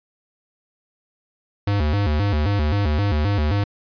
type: tone with vibrato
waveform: square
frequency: 87.31 Hz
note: F2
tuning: in tune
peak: -18 dBFS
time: 1.67-3.64 s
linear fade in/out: 5 ms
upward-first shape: square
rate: 3.8 Hz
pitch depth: 260 cents each way
effects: resampled to 11025 Hz